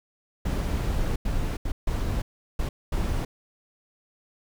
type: noise bursts at uneven times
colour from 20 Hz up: brown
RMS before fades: -26 dBFS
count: 6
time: 0.45-1.16 / 1.25-1.57 / 1.65-1.72 / 1.87-2.22 / 2.59-2.69 / 2.92-3.25 s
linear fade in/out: 5 ms
effects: none